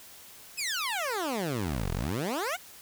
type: exponential two-way sweep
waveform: 15% pulse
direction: down then up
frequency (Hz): 2674 to 38.89 to 784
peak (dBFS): -23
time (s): 0.57-2.57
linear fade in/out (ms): 20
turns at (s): 1.92
effects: white hiss -50 dBFS RMS until 2.81 s